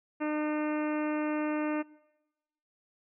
harmonic tone, 302.9 Hz, D#4, 46 cents flat, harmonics 1 / 2 / 3 / 4 / 5 / 6 / 7 / 8 / 9, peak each -30 / -36 / -40 / -42 / -44 / -46 / -47 / -48 / -49 dBFS, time 0.2-1.83 s, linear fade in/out 20 ms, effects noise-tail reverb RT60 1.0 s tail -22 dB re dry

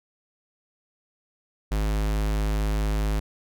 square tone, 52.3 Hz, G#1, 13 cents sharp, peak -23 dBFS, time 1.71-3.2 s, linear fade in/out 10 ms, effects none

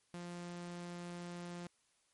sawtooth tone, 174.61 Hz, F3, in tune, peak -40 dBFS, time 0.14-1.67 s, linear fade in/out 0 ms, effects white hiss -75 dBFS RMS until 2.13 s + MP3 48 kbps

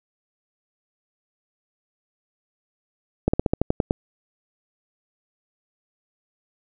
slowing click train, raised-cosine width 2 ms, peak -5 dBFS, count 9, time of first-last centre 3.28-3.909 s, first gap 55 ms, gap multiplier 1.1, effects none

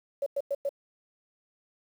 sine tone bursts, 561 Hz, C#5, 21 cents sharp, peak -26 dBFS, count 4, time 0.22-0.692 s, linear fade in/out 5 ms, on 43 ms, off 100 ms, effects 9-bit

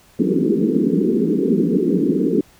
pink band-pass noise, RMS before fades -17 dBFS, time 0.19-2.41 s, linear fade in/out 2 ms, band 170 to 450 Hz, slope 96 dB/octave, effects pink hiss -51 dBFS RMS until 2.59 s

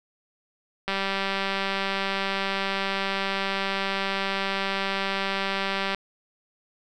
click train, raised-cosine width 0.3 ms, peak -11 dBFS, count 989, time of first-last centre 0.88-5.947 s, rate 195 Hz, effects none

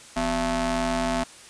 sawtooth ring-modulated tone, 210.6 Hz, G#3, 24 cents sharp, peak -16 dBFS, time 0.16-1.24 s, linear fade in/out 10 ms, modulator 462 Hz, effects white hiss -46 dBFS RMS until 1.49 s + resampled to 22050 Hz

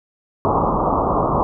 white low-pass noise, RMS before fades -18 dBFS, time 0.45-1.43 s, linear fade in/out 0 ms, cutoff 1200 Hz, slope 96 dB/octave, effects none

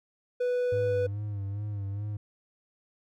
triangle tone, 493.9 Hz, B4, in tune, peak -23 dBFS, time 0.4-1.07 s, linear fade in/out 10 ms
triangle tone with vibrato, 101.7 Hz, G#2, 36 cents flat, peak -29 dBFS, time 0.72-2.17 s, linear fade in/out 5 ms, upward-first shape sine, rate 2.4 Hz, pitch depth 60 cents each way
effects none

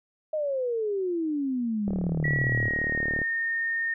sine exponential sweep, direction down, 631 to 109 Hz, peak -25 dBFS, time 0.33-2.69 s, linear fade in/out 5 ms
click train, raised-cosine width 2 ms, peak -19 dBFS, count 51, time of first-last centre 1.88-3.217 s, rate 37.4 Hz
sine tone with pitch glide, 1935 to 1832.7 Hz, B6 to A#6, -36 to -30 cents, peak -25 dBFS, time 2.24-3.94 s, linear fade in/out 5 ms, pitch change -94 cents, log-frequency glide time 2.36-3.13 s
effects none

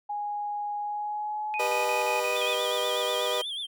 sine tone with pitch glide, 827 to 852.2 Hz, G#5 to G#5, -8 to +44 cents, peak -29 dBFS, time 0.09-2.21 s, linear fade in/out 10 ms, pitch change +52 cents, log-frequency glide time 0.79-1.57 s
sine tone bursts, 2489 Hz, D#7, in tune, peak -30 dBFS, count 6, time 1.54-2.545 s, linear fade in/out 0 ms, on 130 ms, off 45 ms
30% pulse chord, G augmented, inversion none, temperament just, 392 / 490 / 612.5 Hz, G4 / B4 / D#5, 0 / -14 / -27 cents, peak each -33 / -27 / -28 dBFS, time 1.59-3.42 s, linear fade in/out 10 ms
triangle tone with vibrato, 3342 Hz, G#7, 10 cents sharp, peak -30 dBFS, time 2.35-3.67 s, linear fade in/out 20 ms, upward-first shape sine, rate 8.2 Hz, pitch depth 110 cents each way
effects none

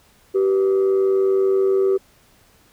sine tone pair together, 386.2 / 486.6 Hz, G4 / B4, -26 / -26 cents, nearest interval major third, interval 400 cents, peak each -13 / -23 dBFS, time 0.34-1.98 s, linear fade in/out 20 ms, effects tanh soft clip ceiling -12 dBFS + pink hiss -55 dBFS RMS until 2.72 s

